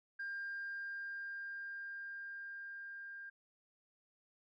sine tone with level ramp, 1600 Hz, G6, 35 cents sharp, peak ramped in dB -38 to -46 dBFS, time 0.19-3.3 s, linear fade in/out 10 ms, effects tanh soft clip ceiling -37 dBFS

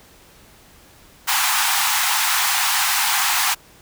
pink high-pass noise, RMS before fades -19 dBFS, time 1.27-3.55 s, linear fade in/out 20 ms, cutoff 760 Hz, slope 96 dB/octave, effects pink hiss -49 dBFS RMS until 3.81 s

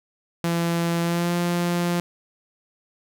sawtooth tone with pitch glide, 169.4 to 173.96 Hz, E3 to F3, +48 to -6 cents, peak -17 dBFS, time 0.44-2 s, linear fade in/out 0 ms, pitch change +46 cents, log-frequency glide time 1.02-1.33 s, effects none

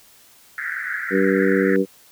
white band-pass noise, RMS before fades -27 dBFS, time 0.58-1.76 s, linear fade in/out 0 ms, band 1400 to 2000 Hz, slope 96 dB/octave
harmonic tone, 96.2 Hz, G2, 32 cents flat, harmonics 2 / 3 / 4 / 5, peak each -21 / -21 / -20 / -21 dBFS, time 1.1-1.86 s, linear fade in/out 50 ms
effects white hiss -51 dBFS RMS until 2.11 s

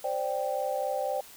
sine chord, C suspended second, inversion none, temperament equal, 523.3 / 587.3 / 784 Hz, C5 / D5 / G5, 0 / 0 / 0 cents, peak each -32 dBFS, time 0.04-1.21 s, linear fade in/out 5 ms, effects white hiss -50 dBFS RMS until 1.36 s

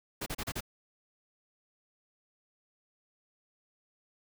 pink noise bursts, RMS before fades -36 dBFS, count 5, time 0.21-0.607 s, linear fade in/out 10 ms, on 53 ms, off 33 ms, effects none

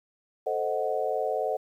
sine chord, A diminished seventh, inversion none, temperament equal, 440 / 523.3 / 622.3 / 740 Hz, A4 / C5 / Eb5 / Gb5, 0 / 0 / 0 / 0 cents, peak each -31 dBFS, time 0.46-1.57 s, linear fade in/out 10 ms, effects 10-bit

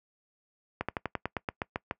slowing click train, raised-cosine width 0.5 ms, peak -15 dBFS, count 11, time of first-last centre 0.81-1.911 s, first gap 76 ms, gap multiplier 1.08, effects noise-tail reverb RT60 0.1 s tail -23 dB re dry + high-pass 60 Hz 12 dB/octave

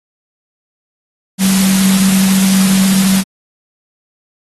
sine tone in noise, 191.4 Hz, G3, 41 cents flat, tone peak -9 dBFS, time 1.38-3.24 s, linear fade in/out 50 ms, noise white, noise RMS -17 dBFS, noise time 1.38-3.24 s, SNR +5 dB, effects AAC 32 kbps

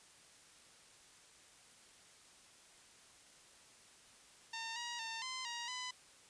10% pulse tone with pitch steps, 908 / 952 / 904 / 1032 / 946 / 1004 Hz, A#5 / A#5 / A5 / C6 / A#5 / B5, -46 / +36 / +47 / -24 / +25 / +28 cents, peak -33 dBFS, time 4.53-5.91 s, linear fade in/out 5 ms, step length 230 ms, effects white hiss -62 dBFS RMS until 6.29 s + resampled to 22050 Hz

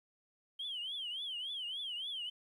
sine tone with vibrato, 3136 Hz, G7, in tune, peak -37 dBFS, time 0.59-2.3 s, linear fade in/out 10 ms, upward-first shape triangle, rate 3.5 Hz, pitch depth 200 cents each way, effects tanh soft clip ceiling -34 dBFS + 12-bit

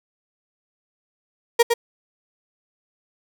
35% pulse tone with echo, 469.4 Hz, A#4, 12 cents sharp, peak -9 dBFS, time 1.59-1.63 s, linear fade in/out 10 ms, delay 110 ms, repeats 1, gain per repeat -5 dB, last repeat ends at 1.74 s, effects none

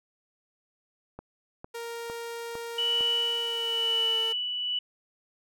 click train, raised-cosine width 1 ms, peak -26 dBFS, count 5, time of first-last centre 1.19-3.008 s, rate 2.2 Hz
sawtooth tone with pitch glide, 466.2 to 451.4 Hz, A#4 to A4, 0 to +44 cents, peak -31 dBFS, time 1.74-4.33 s, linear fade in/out 10 ms, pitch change -56 cents, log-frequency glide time 3.42-4.16 s
sine tone with tremolo, 2960 Hz, F#7, in tune, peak -23 dBFS, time 2.78-4.79 s, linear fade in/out 5 ms, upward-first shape sine, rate 1 Hz, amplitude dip 50%
effects none

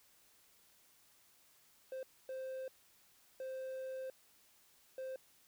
triangle tone bursts at uneven times, 523.3 Hz, C5, in tune, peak -39 dBFS, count 4, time 1.92-2.03 / 2.29-2.68 / 3.4-4.1 / 4.98-5.16 s, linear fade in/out 2 ms, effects white hiss -68 dBFS RMS until 5.47 s

